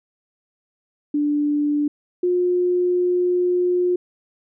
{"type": "tone pair in turn", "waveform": "sine", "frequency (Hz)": [293.7, 357.8], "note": ["D4", "F4"], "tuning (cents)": [0, 42], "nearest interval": "minor third", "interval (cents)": 342, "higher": "second", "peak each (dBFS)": [-17, -16], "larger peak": "second", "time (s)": [[1.14, 1.88], [2.23, 3.96]], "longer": "second", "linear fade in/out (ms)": 5, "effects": []}